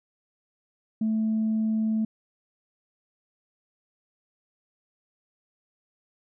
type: tone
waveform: sine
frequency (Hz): 219.5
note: A3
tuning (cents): -4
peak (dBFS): -21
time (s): 1.01-2.05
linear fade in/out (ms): 5
effects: tanh soft clip ceiling -19 dBFS